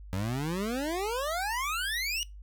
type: exponential sweep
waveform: 25% pulse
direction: up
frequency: 90 to 2949 Hz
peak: -26 dBFS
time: 0.13-2.23 s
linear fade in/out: 0 ms
effects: noise-tail reverb RT60 0.2 s tail -21 dB re dry + added 50 Hz sine -43 dBFS peak until 2.42 s